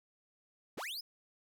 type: linear sweep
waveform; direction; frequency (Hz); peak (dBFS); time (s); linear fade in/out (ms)
45% pulse; up; 71 to 5330; -39; 0.77-1.01; 10
effects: none